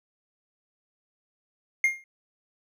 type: tone with exponential decay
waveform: triangle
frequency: 2124 Hz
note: C7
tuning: 25 cents sharp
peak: -14 dBFS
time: 1.84-2.04 s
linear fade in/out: 2 ms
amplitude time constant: 43 ms
effects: none